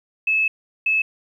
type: tone pair in turn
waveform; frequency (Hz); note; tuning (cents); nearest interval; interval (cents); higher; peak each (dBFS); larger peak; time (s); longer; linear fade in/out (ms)
sine; 2600 / 2600; E7 / E7; -24 / -24; unison; 0; neither; -16; neither; 0.27-0.48 / 0.86-1.02; first; 5
effects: 9-bit